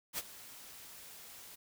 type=noise with ADSR envelope; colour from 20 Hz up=white; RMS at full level=-36 dBFS; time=0.13-1.56 s; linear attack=52 ms; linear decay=33 ms; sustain=-16 dB; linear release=15 ms; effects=none